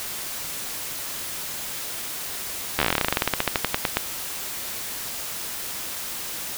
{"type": "slowing click train", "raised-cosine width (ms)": 0.3, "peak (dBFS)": -3, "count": 26, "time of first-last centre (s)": [2.79, 3.97], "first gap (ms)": 12, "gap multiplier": 1.1, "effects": ["white hiss -32 dBFS RMS until 6.57 s"]}